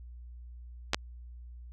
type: clicks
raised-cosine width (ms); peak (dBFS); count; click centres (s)
0.2; -9; 2; 0.934 / 0.945
effects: added 60 Hz sine -44 dBFS peak until 1.72 s